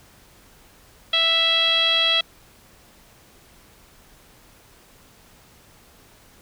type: tone with low-pass filter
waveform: 10% pulse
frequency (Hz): 659.3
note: E5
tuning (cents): 0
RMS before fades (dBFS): -19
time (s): 1.13-2.21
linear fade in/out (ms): 5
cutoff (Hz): 3500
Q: 9.8
effects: pink hiss -52 dBFS RMS until 6.41 s